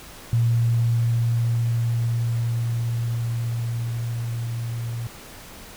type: tone with level ramp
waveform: sine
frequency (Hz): 117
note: A#2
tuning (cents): +7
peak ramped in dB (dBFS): -16 to -26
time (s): 0.33-5.07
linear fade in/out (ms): 0
effects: pink hiss -42 dBFS RMS until 5.76 s